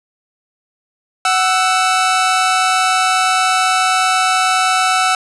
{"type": "tone pair together", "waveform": "sawtooth", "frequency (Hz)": [746.4, 1318.5], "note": ["F#5", "E6"], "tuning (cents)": [15, 0], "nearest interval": "minor seventh", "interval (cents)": 985, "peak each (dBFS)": -11, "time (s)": [1.25, 5.15], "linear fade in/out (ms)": 2, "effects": ["resampled to 24000 Hz", "7-bit"]}